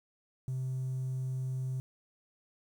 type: tone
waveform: triangle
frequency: 130 Hz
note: C3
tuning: 11 cents flat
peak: -29 dBFS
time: 0.48-1.8 s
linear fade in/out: 0 ms
effects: tanh soft clip ceiling -28 dBFS + 10-bit